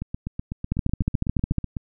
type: two click trains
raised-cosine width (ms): 5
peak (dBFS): -9 / -16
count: 13 / 15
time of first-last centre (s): 0.72-1.583 / 0.02-1.768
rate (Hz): 13.9 / 8.01
effects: none